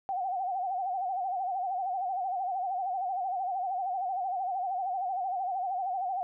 sine tone with vibrato, 749 Hz, F#5, 21 cents sharp, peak -29 dBFS, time 0.09-6.23 s, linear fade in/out 0 ms, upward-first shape sine, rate 13 Hz, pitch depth 94 cents each way, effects none

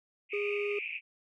pink band-pass noise, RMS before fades -38 dBFS, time 0.29-1.01 s, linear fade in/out 50 ms, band 2300 to 2600 Hz, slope 96 dB/octave
triangle tone, 409.9 Hz, G#4, 23 cents flat, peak -29 dBFS, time 0.33-0.79 s, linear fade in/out 5 ms
effects none

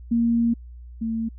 sine tone pair in turn, 233.1 / 225.7 Hz, A#3 / A3, 0 / +44 cents, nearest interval minor second, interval 56 cents, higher first, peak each -17 / -23 dBFS, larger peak first, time 0.11-0.54 / 1.01-1.29 s, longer first, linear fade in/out 10 ms, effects added 60 Hz sine -38 dBFS peak until 1.38 s

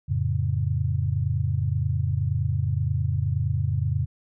sine chord, F augmented, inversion none, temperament equal with one note detuned, 88.12 / 110 / 138.59 Hz, F2 / A2 / C#3, +16 / 0 / 0 cents, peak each -26 dBFS, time 0.08-4.06 s, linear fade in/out 20 ms, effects none

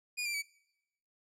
sawtooth tone with pitch steps, 2447 / 2364 / 2283 Hz, D#7 / D7 / D7, -29 / +11 / -50 cents, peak -30 dBFS, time 0.17-0.425 s, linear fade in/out 20 ms, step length 85 ms, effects noise-tail reverb RT60 0.9 s tail -24 dB re dry + low-pass 12000 Hz 12 dB/octave

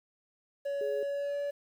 triangle tone with pitch glide, 563 to 571.8 Hz, C#5 to D5, +27 to -46 cents, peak -29 dBFS, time 0.65-1.51 s, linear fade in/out 10 ms, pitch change +27 cents, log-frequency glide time 1.04-1.36 s
sine tone, 420 Hz, G#4, 19 cents sharp, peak -33 dBFS, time 0.81-1.03 s, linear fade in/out 2 ms
effects 10-bit

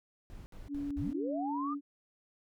brown noise bursts, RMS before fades -47 dBFS, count 4, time 0.3-1.129 s, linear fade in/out 0 ms, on 160 ms, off 63 ms
sine tone, 285.1 Hz, C#4, 49 cents sharp, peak -34 dBFS, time 0.68-1.81 s, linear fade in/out 50 ms
sine linear sweep, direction up, 31.28 to 1251 Hz, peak -35 dBFS, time 0.96-1.75 s, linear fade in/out 20 ms
effects none

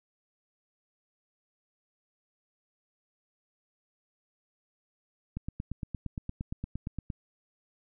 click train, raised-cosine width 5 ms, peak -22 dBFS, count 16, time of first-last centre 5.37-7.102 s, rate 8.66 Hz, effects none

